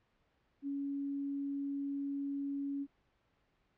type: tone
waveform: sine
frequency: 280 Hz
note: C#4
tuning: 18 cents sharp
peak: -35 dBFS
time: 0.62-2.87 s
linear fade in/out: 50 ms
effects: pink hiss -75 dBFS RMS until 3.77 s + low-pass 3000 Hz 12 dB/octave